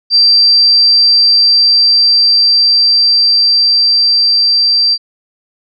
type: tone with level ramp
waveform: sine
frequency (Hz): 4699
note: D8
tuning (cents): 0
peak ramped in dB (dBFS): -4 to -7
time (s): 0.1-4.98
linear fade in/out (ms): 50
effects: none